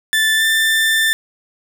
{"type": "tone with pitch glide", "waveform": "30% pulse", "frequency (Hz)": [1760, 1780.5], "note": ["A6", "A6"], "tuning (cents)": [0, 20], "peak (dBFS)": -10, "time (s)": [0.13, 1.13], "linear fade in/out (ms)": 0, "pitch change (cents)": 20, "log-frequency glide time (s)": [0.36, 0.43], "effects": []}